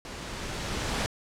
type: noise with level ramp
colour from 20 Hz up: pink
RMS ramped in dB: -40 to -28 dBFS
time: 0.05-1.06 s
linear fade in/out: 0 ms
effects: low-pass 7000 Hz 12 dB/octave